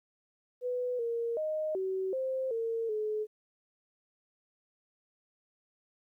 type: tone with pitch steps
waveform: sine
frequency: 496.1 / 466 / 620 / 379.2 / 524 / 456.1 / 427.9 Hz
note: B4 / A#4 / D#5 / F#4 / C5 / A#4 / A4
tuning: +8 / -1 / -6 / +43 / +2 / -38 / -48 cents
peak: -30 dBFS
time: 0.61-3.27 s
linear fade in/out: 50 ms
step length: 380 ms
effects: 12-bit